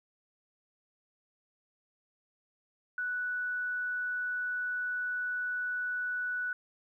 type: tone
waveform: sine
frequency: 1480 Hz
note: F#6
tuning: in tune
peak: -31 dBFS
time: 2.98-6.53 s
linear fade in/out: 2 ms
effects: 12-bit